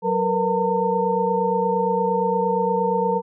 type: tone cluster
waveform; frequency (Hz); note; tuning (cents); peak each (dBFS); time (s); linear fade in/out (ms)
sine; 186.2 / 458.2 / 486.8 / 907; F#3 / A#4 / B4 / A#5; +11 / -30 / -25 / -48; -26 / -23 / -24 / -22; 0.02-3.22; 50
effects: none